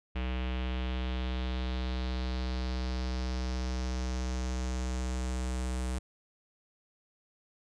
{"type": "tone with low-pass filter sweep", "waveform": "square", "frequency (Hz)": 63.1, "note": "B1", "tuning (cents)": 38, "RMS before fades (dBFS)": -33, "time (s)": [0.15, 5.99], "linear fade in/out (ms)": 10, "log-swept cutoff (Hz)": [2800, 8700], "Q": 2.8, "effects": []}